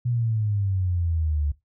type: exponential sweep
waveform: sine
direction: down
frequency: 123.47 to 71.3 Hz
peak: -21 dBFS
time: 0.05-1.52 s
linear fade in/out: 10 ms
effects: noise-tail reverb RT60 0.2 s tail -19 dB re dry